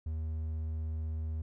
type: tone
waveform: triangle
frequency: 79 Hz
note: D#2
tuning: 27 cents sharp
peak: -31 dBFS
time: 0.06-1.42 s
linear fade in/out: 5 ms
effects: none